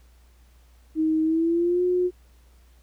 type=tone with pitch glide; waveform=sine; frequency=315.5 to 360.3 Hz; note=D#4 to F#4; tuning=+24 to -46 cents; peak=-19 dBFS; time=0.95-2.11 s; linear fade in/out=50 ms; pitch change=+230 cents; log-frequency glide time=1.23-1.83 s; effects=added 60 Hz sine -52 dBFS peak until 2.82 s + pink hiss -63 dBFS RMS until 2.82 s